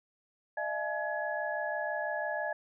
sine tone cluster, 609 / 675 / 853 / 1685 Hz, D#5 / E5 / G#5 / G#6, -37 / +41 / +46 / +25 cents, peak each -36 / -38 / -38 / -36 dBFS, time 0.57-2.53 s, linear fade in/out 5 ms, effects none

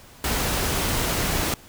pink noise, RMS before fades -24 dBFS, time 0.24-1.54 s, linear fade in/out 2 ms, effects pink hiss -48 dBFS RMS until 1.68 s

